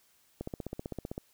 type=click train; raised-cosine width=2 ms; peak=-23 dBFS; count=13; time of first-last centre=0.41-1.179 s; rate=15.6 Hz; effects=white hiss -67 dBFS RMS until 1.33 s